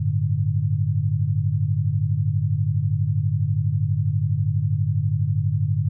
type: chord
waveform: sine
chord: G suspended second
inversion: none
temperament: just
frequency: 98 / 110.25 / 147 Hz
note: G2 / A2 / D3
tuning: 0 / +4 / +2 cents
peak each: -23 dBFS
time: 0-5.89 s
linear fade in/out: 10 ms
effects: none